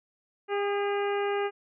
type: harmonic tone with a mistuned harmonic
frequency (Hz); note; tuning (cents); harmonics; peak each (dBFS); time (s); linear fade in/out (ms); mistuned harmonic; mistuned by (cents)
404.2; G#4; -47; 1 / 2 / 3 / 4 / 5 / 6 / 7; -27 / -33 / -37 / -39 / -41 / -43 / -44; 0.48-1.51; 50; 3; +23
effects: none